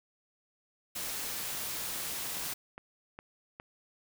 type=noise; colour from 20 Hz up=white; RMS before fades=-37 dBFS; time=0.95-2.54 s; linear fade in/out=10 ms
type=click train; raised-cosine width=0.5 ms; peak=-29 dBFS; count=6; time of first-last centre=1.55-3.599 s; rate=2.44 Hz
effects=none